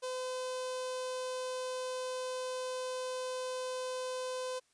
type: tone with notch filter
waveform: sawtooth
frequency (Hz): 510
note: C5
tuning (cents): -44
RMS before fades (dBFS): -38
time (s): 0.02-4.6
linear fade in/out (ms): 20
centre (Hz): 1900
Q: 1.3
effects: white hiss -72 dBFS RMS until 4.73 s + resampled to 22050 Hz